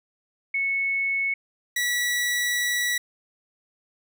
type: tone pair in turn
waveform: sine / sawtooth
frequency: 2204 / 1944.4 Hz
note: C#7 / B6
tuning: -11 / -28 cents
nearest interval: major second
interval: 217 cents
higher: first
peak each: -22 / -19 dBFS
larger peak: second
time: 0.54-1.34 / 1.76-2.98 s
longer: second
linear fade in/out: 5 ms
effects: none